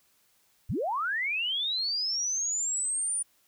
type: linear sweep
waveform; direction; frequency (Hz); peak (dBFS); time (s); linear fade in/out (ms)
sine; up; 52.1 to 9500; -27; 0.69-3.23; 10
effects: white hiss -67 dBFS RMS until 3.47 s